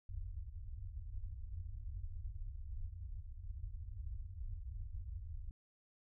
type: low-pass noise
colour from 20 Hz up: pink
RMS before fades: -45 dBFS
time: 0.09-5.51 s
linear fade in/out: 2 ms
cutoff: 100 Hz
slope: 96 dB/octave
effects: none